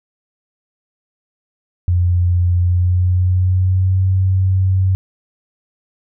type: tone with pitch glide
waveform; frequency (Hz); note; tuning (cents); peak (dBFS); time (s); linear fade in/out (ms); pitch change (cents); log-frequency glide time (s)
sine; 88.5 to 94.31; F2 to F#2; +23 to +34; -11; 1.88-4.95; 0; +111; 2.59-4.03
effects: none